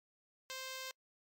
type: tone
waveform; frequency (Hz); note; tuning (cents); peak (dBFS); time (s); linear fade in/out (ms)
5% pulse; 523.3; C5; 0; -31; 0.5-0.91; 0
effects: noise-tail reverb RT60 0.1 s tail -26 dB re dry + MP3 64 kbps